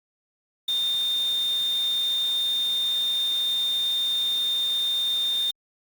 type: tone in noise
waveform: sine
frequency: 3629 Hz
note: A#7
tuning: 47 cents flat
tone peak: -22 dBFS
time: 0.68-5.51 s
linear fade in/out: 5 ms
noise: white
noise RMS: -40 dBFS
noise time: 0.68-5.51 s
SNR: +15 dB
effects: Opus 48 kbps